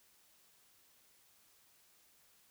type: silence
effects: white hiss -68 dBFS RMS until 2.5 s